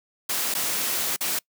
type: noise with dropouts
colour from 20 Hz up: white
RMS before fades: -26 dBFS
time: 0.29-1.39 s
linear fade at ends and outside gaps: 5 ms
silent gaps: 0.541-0.549 / 1.163-1.207 s
effects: noise-tail reverb RT60 0.1 s tail -25 dB re dry + high-pass 150 Hz 12 dB/octave